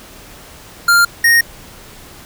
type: tone pair in turn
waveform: square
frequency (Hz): 1396.9 / 1859.9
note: F6 / A#6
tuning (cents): 0 / -4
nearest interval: perfect fourth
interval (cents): 496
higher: second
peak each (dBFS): -8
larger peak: neither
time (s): 0.88-1.05 / 1.24-1.41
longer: neither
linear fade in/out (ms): 5
effects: pink hiss -38 dBFS RMS until 2.25 s